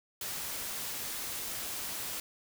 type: noise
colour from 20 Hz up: white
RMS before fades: -38 dBFS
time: 0.21-2.2 s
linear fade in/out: 2 ms
effects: none